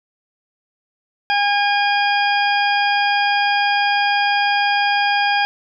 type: harmonic tone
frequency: 814 Hz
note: G#5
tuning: 35 cents flat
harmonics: 1 / 2 / 3 / 4 / 6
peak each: -17 / -20 / -23 / -25 / -27 dBFS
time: 1.3-5.45 s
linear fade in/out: 0 ms
effects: none